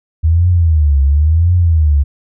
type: tone with vibrato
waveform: sine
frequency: 78.2 Hz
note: D#2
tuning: 9 cents sharp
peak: -7 dBFS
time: 0.23-2.04 s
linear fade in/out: 20 ms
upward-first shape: triangle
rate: 0.95 Hz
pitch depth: 250 cents each way
effects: none